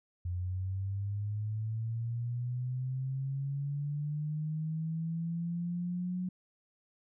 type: linear sweep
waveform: sine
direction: up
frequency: 87.7 to 183.2 Hz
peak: -32 dBFS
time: 0.25-6.29 s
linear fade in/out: 5 ms
effects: none